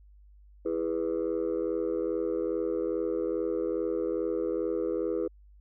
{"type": "chord", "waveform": "sine", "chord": "E major", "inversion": "none", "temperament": "just", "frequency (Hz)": [329.6, 412, 494.4], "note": ["E4", "G#4", "B4"], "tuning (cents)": [0, -14, 2], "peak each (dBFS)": -30, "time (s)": [0.65, 5.28], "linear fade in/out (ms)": 10, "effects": ["tanh soft clip ceiling -22 dBFS", "added 50 Hz sine -52 dBFS peak until 5.6 s"]}